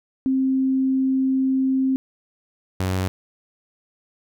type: tone pair in turn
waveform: sine / sawtooth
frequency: 264.2 / 93.41 Hz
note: C4 / F#2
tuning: +17 / +17 cents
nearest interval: octave + tritone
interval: 1800 cents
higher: first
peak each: -17 dBFS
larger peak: neither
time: 0.26-1.96 / 2.8-3.08 s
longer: first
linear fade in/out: 0 ms
effects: none